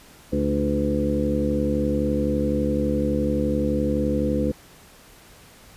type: harmonic tone with a mistuned harmonic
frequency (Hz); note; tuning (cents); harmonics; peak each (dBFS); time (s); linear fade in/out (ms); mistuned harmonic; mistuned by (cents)
71.8; D2; -39; 1 / 2 / 3 / 4 / 5 / 6 / 7; -28 / -30 / -25 / -26 / -32 / -34 / -26; 0.32-4.52; 10; 4; +46
effects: pink hiss -49 dBFS RMS until 5.76 s + resampled to 32000 Hz